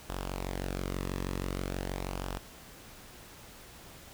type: tone with flanger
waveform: sawtooth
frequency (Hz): 46.25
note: F#1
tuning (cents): 0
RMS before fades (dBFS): -36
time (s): 0.09-2.39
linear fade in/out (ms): 10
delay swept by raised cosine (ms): 0.46 to 1.36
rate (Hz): 0.44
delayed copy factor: -0.55
effects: pink hiss -51 dBFS RMS until 4.13 s